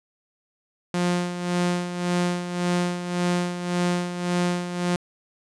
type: tone with tremolo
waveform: sawtooth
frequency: 176.8 Hz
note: F3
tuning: 22 cents sharp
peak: -16 dBFS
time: 0.94-4.96 s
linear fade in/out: 2 ms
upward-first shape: sine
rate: 1.8 Hz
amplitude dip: 65%
effects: resampled to 22050 Hz